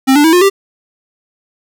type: tone with pitch steps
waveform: square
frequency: 265.6 / 293 / 323.2 / 356.6 / 393.4 Hz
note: C4 / D4 / E4 / F4 / G4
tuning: +26 / -4 / -34 / +36 / +6 cents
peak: -6 dBFS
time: 0.07-0.5 s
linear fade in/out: 20 ms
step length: 86 ms
effects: none